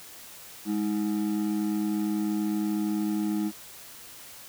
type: ring-modulated tone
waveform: triangle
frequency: 261.6 Hz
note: C4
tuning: in tune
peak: -20 dBFS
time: 0.65-3.52 s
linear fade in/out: 50 ms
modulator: 54.4 Hz
effects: white hiss -46 dBFS RMS until 4.48 s